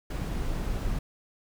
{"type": "noise", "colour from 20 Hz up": "brown", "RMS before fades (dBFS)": -30, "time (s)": [0.1, 0.99], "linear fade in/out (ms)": 5, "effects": []}